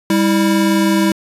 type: tone pair together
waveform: square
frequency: 198.57 / 324.5 Hz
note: G3 / E4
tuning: +23 / -27 cents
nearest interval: major sixth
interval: 850 cents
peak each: -15 dBFS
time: 0.1-1.12 s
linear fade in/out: 2 ms
effects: resampled to 32000 Hz